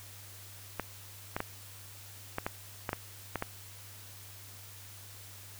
clicks, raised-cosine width 0.5 ms, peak -17 dBFS, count 9, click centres 0.797 / 1.365 / 1.404 / 2.384 / 2.465 / 2.892 / 2.931 / 3.357 / 3.424 s, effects added 99 Hz sine -52 dBFS peak until 5.59 s + white hiss -51 dBFS RMS until 5.59 s

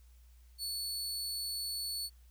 sawtooth tone, 4435 Hz, C#8, in tune, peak -33 dBFS, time 0.58-2.1 s, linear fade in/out 50 ms, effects added 60 Hz sine -56 dBFS peak until 2.3 s + white hiss -71 dBFS RMS until 2.3 s

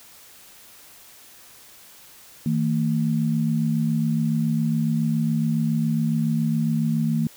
sine tone pair together, 158.7 / 225.9 Hz, D#3 / A3, +35 / +46 cents, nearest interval tritone, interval 611 cents, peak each -22 dBFS, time 2.46-7.27 s, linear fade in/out 2 ms, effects white hiss -48 dBFS RMS until 7.36 s

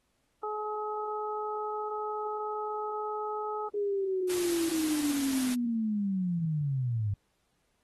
harmonic tone, 424.5 Hz, G#4, 38 cents sharp, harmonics 1 / 2 / 3, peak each -35 / -36 / -37 dBFS, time 0.43-3.69 s, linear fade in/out 5 ms
sine linear sweep, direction down, 415.3 to 98 Hz, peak -27 dBFS, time 3.74-7.14 s, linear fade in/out 5 ms
white noise, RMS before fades -37 dBFS, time 4.29-5.55 s, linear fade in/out 10 ms
effects pink hiss -75 dBFS RMS until 7.83 s + AAC 32 kbps

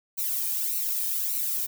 violet noise with flanger, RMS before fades -28 dBFS, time 0.17-1.67 s, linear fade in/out 20 ms, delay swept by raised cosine 0.59 to 1.49 ms, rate 1.7 Hz, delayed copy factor -0.7, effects none

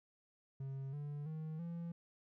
triangle tone with pitch steps, 135.3 / 145.85 / 157.22 / 169.49 Hz, C#3 / D3 / D#3 / E3, -42 / -12 / +18 / +48 cents, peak -39 dBFS, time 0.6-1.92 s, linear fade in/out 5 ms, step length 330 ms, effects none

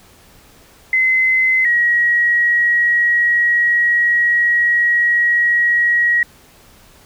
sine tone pair in turn, 2050 / 1902.8 Hz, C7 / A#6, -36 / +35 cents, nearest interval minor second, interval 129 cents, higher first, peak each -11 / -11 dBFS, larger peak neither, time 0.93-1.65 / 1.65-6.23 s, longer second, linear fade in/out 2 ms, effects pink hiss -47 dBFS RMS until 7.05 s

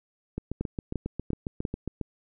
two click trains, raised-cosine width 3 ms, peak -16 / -18 dBFS, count 4 / 13, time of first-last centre 0.61-1.652 / 0.38-2.013 s, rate 2.88 / 7.35 Hz, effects none

